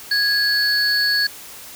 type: tone pair together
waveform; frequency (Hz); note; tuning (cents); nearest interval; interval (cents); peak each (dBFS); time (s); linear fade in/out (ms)
triangle; 1661.2 / 4431; G#6 / C#8; 0 / -2; octave + perfect fourth; 1698; -17; 0.11-1.27; 5
effects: white hiss -38 dBFS RMS until 1.75 s